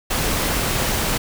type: noise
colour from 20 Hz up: pink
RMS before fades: -21 dBFS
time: 0.1-1.18 s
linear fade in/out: 10 ms
effects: none